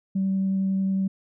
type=tone with vibrato; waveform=sine; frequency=192.3 Hz; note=G3; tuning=33 cents flat; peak=-20 dBFS; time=0.15-1.08 s; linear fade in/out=10 ms; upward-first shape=triangle; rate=11 Hz; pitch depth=8 cents each way; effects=tanh soft clip ceiling -17 dBFS